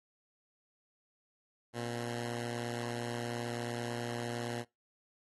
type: tone pair together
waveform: 10% pulse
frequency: 119 / 266.8 Hz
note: A#2 / C4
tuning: +36 / +34 cents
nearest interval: octave + major second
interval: 1398 cents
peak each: -28 / -40 dBFS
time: 1.73-4.65 s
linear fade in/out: 50 ms
effects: noise-tail reverb RT60 0.2 s tail -24 dB re dry + AAC 32 kbps